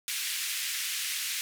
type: band-pass noise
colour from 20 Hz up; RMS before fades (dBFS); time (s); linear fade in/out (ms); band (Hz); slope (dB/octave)
pink; -33; 0.08-1.41; 0; 2000 to 15000; 24
effects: none